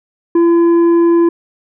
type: tone with tanh clipping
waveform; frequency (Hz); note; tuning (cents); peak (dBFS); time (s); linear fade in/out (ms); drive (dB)
sine; 338.9; E4; +48; -8; 0.35-1.29; 5; 6
effects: none